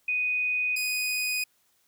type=tone pair in turn; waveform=sine / sawtooth; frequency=2489 / 2489 Hz; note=D#7 / D#7; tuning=0 / 0 cents; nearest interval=unison; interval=0 cents; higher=neither; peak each=-24 / -23 dBFS; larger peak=second; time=0.08-0.76 / 0.76-1.44 s; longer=neither; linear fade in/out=5 ms; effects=white hiss -68 dBFS RMS until 1.87 s